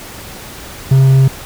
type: tone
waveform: triangle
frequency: 133.7 Hz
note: C3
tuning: 38 cents sharp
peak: -3 dBFS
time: 0.91-1.28 s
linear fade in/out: 5 ms
effects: pink hiss -31 dBFS RMS until 1.45 s